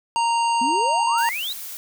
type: harmonic tone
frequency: 929 Hz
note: A#5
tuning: 6 cents flat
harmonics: 1 / 3 / 5 / 7 / 9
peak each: -18 / -28 / -34 / -38 / -35 dBFS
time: 0.16-1.29 s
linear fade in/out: 0 ms
type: exponential sweep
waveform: sine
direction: up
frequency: 235.2 to 4083 Hz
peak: -25 dBFS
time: 0.61-1.53 s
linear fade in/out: 5 ms
type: noise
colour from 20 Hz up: blue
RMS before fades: -34 dBFS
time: 1.18-1.77 s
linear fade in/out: 0 ms
effects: none